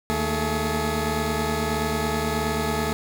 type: tone cluster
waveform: 15% pulse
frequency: 77.3 / 222.6 / 423.6 Hz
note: D#2 / A3 / G#4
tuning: -11 / +20 / +34 cents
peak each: -21 dBFS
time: 0.1-2.93 s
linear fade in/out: 0 ms
effects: none